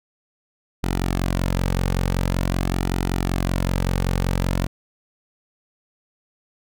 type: tone with flanger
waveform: sawtooth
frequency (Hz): 45.25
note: F#1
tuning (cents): -38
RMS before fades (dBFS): -22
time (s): 0.83-4.67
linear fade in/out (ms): 10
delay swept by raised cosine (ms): 1.8 to 3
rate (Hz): 0.46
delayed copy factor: -0.5
effects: none